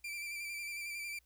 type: tone with vibrato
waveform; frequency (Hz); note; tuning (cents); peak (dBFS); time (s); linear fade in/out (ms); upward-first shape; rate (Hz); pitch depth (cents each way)
40% pulse; 2349; D7; 0; -39; 0.04-1.19; 5; square; 11; 26
effects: added 60 Hz sine -70 dBFS peak until 1.25 s + white hiss -75 dBFS RMS until 1.25 s